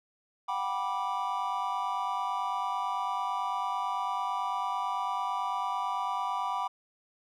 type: chord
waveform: triangle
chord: G major seventh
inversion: third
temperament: just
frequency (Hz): 735 / 784 / 980 / 1176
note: F#5 / G5 / B5 / D6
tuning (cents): -12 / 0 / -14 / +2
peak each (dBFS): -36 / -34 / -31 / -33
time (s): 0.48-6.68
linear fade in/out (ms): 10
effects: none